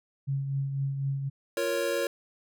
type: tone with tremolo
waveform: sine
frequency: 137.6 Hz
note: C#3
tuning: 12 cents flat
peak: -25 dBFS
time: 0.27-1.3 s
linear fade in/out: 20 ms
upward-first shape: triangle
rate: 4 Hz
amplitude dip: 50%
type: chord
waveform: square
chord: Bb minor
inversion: second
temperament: equal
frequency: 349.2 / 466.2 / 554.4 Hz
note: F4 / Bb4 / Db5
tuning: 0 / 0 / 0 cents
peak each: -34 / -32 / -30 dBFS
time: 1.57-2.07 s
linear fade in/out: 2 ms
effects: none